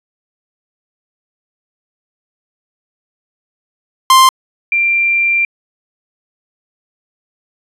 45% pulse / sine tone pair in turn, 1048 / 2370 Hz, C6 / D7, +2 / +15 cents, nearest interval octave + major second, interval 1413 cents, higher second, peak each -4 / -10 dBFS, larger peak first, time 4.1-4.29 / 4.72-5.45 s, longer second, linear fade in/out 2 ms, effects resampled to 32000 Hz

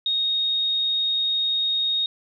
sine tone, 3729 Hz, A#7, in tune, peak -20 dBFS, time 0.06-2.06 s, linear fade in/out 2 ms, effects none

